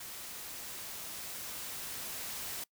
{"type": "noise with level ramp", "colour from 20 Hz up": "white", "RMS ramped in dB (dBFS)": [-45, -40], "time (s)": [0, 2.64], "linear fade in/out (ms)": 5, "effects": ["noise-tail reverb RT60 0.1 s tail -23 dB re dry"]}